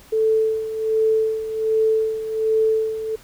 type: tone with tremolo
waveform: sine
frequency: 440 Hz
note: A4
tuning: in tune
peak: -14 dBFS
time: 0.12-3.16 s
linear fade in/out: 10 ms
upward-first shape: sine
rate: 1.3 Hz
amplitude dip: 70%
effects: pink hiss -48 dBFS RMS until 3.23 s